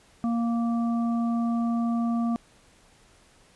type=harmonic tone; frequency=233.1 Hz; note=A#3; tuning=in tune; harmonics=1 / 3 / 5; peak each=-23 / -35 / -38 dBFS; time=0.24-2.36 s; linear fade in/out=0 ms; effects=pink hiss -58 dBFS RMS until 3.55 s + resampled to 24000 Hz